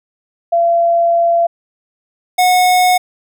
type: tone pair in turn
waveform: sine / square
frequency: 681 / 729.5 Hz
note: F5 / F#5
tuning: -44 / -25 cents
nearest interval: minor second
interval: 119 cents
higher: second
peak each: -9 dBFS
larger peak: neither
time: 0.52-1.47 / 2.38-2.98 s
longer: first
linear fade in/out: 10 ms
effects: none